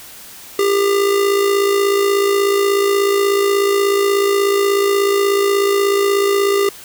square tone with amplitude modulation, 400 Hz, G4, 35 cents sharp, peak -11 dBFS, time 0.59-6.69 s, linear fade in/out 2 ms, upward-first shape sine, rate 56.5 Hz, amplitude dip 50%, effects white hiss -37 dBFS RMS until 6.84 s

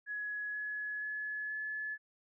sine tone with pitch steps, 1683 / 1694.7 / 1706.5 / 1718.4 Hz, G#6 / G#6 / G#6 / A6, +23 / +35 / +47 / -41 cents, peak -36 dBFS, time 0.06-1.98 s, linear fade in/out 50 ms, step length 480 ms, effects none

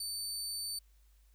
25% pulse tone, 4553 Hz, C#8, 45 cents sharp, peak -32 dBFS, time 0-0.79 s, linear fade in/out 5 ms, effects added 51 Hz sine -61 dBFS peak until 1.34 s + white hiss -74 dBFS RMS until 1.34 s

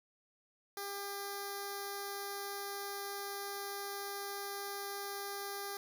5% pulse tone with notch filter, 400.3 Hz, G4, 36 cents sharp, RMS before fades -42 dBFS, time 0.77-5.77 s, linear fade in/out 2 ms, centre 2800 Hz, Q 0.63, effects none

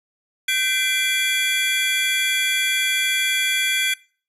square tone cluster, 1543 / 2036 / 2367 / 3362 Hz, G6 / C7 / D7 / G#7, -28 / -48 / +13 / +20 cents, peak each -27 / -27 / -23 / -23 dBFS, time 0.48-3.94 s, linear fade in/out 5 ms, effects noise-tail reverb RT60 0.4 s tail -22 dB re dry + resampled to 32000 Hz

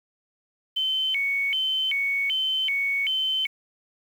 sine tone with vibrato, 2614 Hz, E7, 15 cents flat, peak -22 dBFS, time 0.76-3.47 s, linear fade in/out 10 ms, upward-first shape square, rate 1.3 Hz, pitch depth 280 cents each way, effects 8-bit

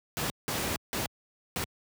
pink noise bursts at uneven times, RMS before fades -31 dBFS, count 4, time 0.17-0.3 / 0.48-0.76 / 0.93-1.06 / 1.56-1.64 s, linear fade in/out 0 ms, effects high-pass 80 Hz 12 dB/octave

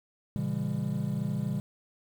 triangle chord, A# diminished seventh, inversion none, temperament just, 116.54 / 139.85 / 167.82 / 201.4 Hz, A#2 / C#3 / E3 / G3, 0 / +16 / +31 / +47 cents, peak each -34 / -31 / -33 / -31 dBFS, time 0.36-1.6 s, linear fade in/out 0 ms, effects 9-bit

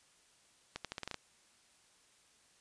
accelerating click train, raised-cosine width 0.2 ms, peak -22 dBFS, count 8, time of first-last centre 0.76-1.143 s, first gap 87 ms, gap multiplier 0.84, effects white hiss -67 dBFS RMS until 2.6 s + resampled to 22050 Hz

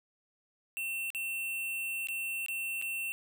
square tone with dropouts, 2700 Hz, E7, 41 cents sharp, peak -34 dBFS, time 0.77-3.12 s, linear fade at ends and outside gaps 0 ms, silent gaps 1.103-1.148 / 2.071-2.086 / 2.462-2.484 / 2.815-2.823 s, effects none

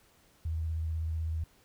sine tone with vibrato, 80.4 Hz, E2, 43 cents flat, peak -30 dBFS, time 0.45-1.44 s, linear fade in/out 5 ms, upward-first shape square, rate 16 Hz, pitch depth 21 cents each way, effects pink hiss -64 dBFS RMS until 1.64 s

